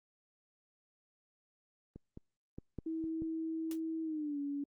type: clicks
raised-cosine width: 3 ms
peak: -35 / -34 / -31 / -27 / -36 / -31 dBFS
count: 6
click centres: 1.96 / 2.174 / 2.585 / 2.787 / 3.041 / 3.221 s
type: tone with pitch glide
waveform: sine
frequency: 322.8 to 284.3 Hz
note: E4 to C#4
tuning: -36 to +44 cents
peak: -35 dBFS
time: 2.86-4.64 s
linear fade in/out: 5 ms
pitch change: -220 cents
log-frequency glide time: 4.03-4.39 s
type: noise with exponential decay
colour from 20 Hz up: white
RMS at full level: -44 dBFS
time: 3.71-3.8 s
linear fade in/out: 2 ms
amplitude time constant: 18 ms
effects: Opus 24 kbps

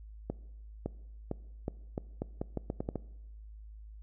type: accelerating click train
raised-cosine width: 2 ms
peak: -20 dBFS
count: 12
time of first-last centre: 0.3-2.957 s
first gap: 560 ms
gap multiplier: 0.81
effects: noise-tail reverb RT60 1.0 s tail -21 dB re dry + added 53 Hz sine -46 dBFS peak until 4.02 s

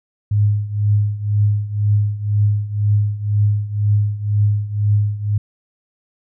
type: tone with tremolo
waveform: sine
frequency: 103.83 Hz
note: G#2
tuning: in tune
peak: -10 dBFS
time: 0.31-5.38 s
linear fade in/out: 5 ms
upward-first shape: triangle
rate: 2 Hz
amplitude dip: 85%
effects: none

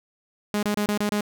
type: tone bursts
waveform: sawtooth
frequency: 207.6 Hz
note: G#3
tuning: in tune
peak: -18 dBFS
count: 6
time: 0.54-1.208 s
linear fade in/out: 0 ms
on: 88 ms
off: 28 ms
effects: none

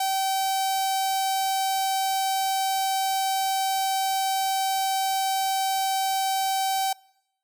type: tone with notch filter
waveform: sawtooth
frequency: 771 Hz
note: G5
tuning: 29 cents flat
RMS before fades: -25 dBFS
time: 0-6.93 s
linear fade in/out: 5 ms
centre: 1800 Hz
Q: 0.88
effects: noise-tail reverb RT60 0.8 s tail -24 dB re dry

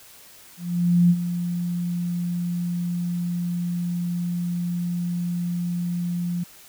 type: tone with ADSR envelope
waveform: sine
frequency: 174.61 Hz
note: F3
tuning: in tune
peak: -12 dBFS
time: 0.57-6.44 s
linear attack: 530 ms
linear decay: 53 ms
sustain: -11 dB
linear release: 10 ms
effects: white hiss -48 dBFS RMS until 6.68 s

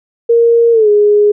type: tone with pitch glide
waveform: sine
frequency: 466.2 to 415.3 Hz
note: A#4 to G#4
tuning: 0 to 0 cents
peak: -5 dBFS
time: 0.29-1.32 s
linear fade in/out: 10 ms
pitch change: -200 cents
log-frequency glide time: 0.72-0.89 s
effects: none

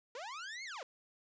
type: linear two-way sweep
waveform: sawtooth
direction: up then down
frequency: 448.5 to 2217 to 448.5 Hz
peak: -39 dBFS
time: 0.15-0.83 s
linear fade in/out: 2 ms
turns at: 0.64 s
effects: resampled to 16000 Hz + 12-bit

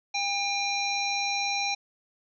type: harmonic tone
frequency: 802 Hz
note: G5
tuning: 39 cents sharp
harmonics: 1 / 3 / 5 / 7 / 8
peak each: -31 / -30 / -32 / -34 / -42 dBFS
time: 0.14-1.75 s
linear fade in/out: 10 ms
effects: none

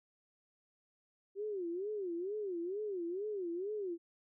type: tone with vibrato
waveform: sine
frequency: 379.9 Hz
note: F#4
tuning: 46 cents sharp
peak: -36 dBFS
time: 1.35-3.98 s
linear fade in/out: 50 ms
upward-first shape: sine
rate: 2.2 Hz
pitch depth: 210 cents each way
effects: none

